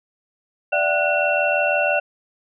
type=tone cluster; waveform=sine; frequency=589 / 675 / 755 / 1468 / 2713 Hz; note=D5 / E5 / F#5 / F#6 / E7; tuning=+5 / +41 / +35 / -14 / +49 cents; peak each=-21 / -25 / -25 / -24 / -22 dBFS; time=0.72-2 s; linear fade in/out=10 ms; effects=none